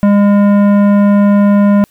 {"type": "tone with tanh clipping", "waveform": "sine", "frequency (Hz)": 203.1, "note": "G#3", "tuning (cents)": -38, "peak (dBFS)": -7, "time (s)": [0.03, 1.84], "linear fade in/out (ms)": 0, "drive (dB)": 14, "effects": ["white hiss -52 dBFS RMS until 1.9 s"]}